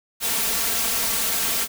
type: noise with comb filter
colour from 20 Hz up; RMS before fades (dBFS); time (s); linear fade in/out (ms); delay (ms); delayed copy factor
white; -23; 0.2-1.68; 50; 4.4; +0.75
effects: none